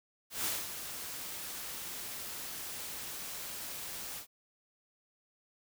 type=noise with ADSR envelope; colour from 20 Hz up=white; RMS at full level=-33 dBFS; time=0.3-4.27 s; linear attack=150 ms; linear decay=210 ms; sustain=-9 dB; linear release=97 ms; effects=none